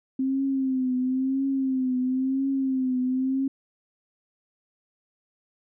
sine tone with vibrato, 262.3 Hz, C4, 4 cents sharp, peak -22 dBFS, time 0.19-3.48 s, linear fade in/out 5 ms, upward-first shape triangle, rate 0.98 Hz, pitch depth 71 cents each way, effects none

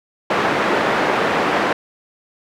pink band-pass noise, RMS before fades -18 dBFS, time 0.3-1.73 s, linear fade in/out 5 ms, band 320 to 1900 Hz, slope 12 dB/octave, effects none

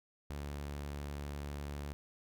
sawtooth tone, 72 Hz, D2, 34 cents flat, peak -36 dBFS, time 0.3-1.93 s, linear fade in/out 0 ms, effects none

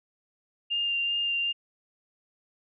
sine tone with vibrato, 2799 Hz, F7, 3 cents sharp, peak -25 dBFS, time 0.7-1.53 s, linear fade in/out 20 ms, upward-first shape sine, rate 2.6 Hz, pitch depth 12 cents each way, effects none

